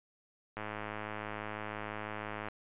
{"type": "click train", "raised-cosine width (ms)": 0.5, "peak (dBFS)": -24, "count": 204, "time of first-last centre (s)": [0.57, 2.485], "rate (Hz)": 106, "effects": ["resampled to 8000 Hz"]}